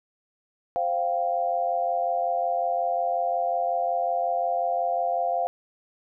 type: chord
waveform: sine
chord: C suspended fourth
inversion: none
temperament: equal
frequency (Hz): 523.3 / 698.5 / 784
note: C5 / F5 / G5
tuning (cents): 0 / 0 / 0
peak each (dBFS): -30 / -24 / -30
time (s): 0.76-5.47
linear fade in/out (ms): 0
effects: none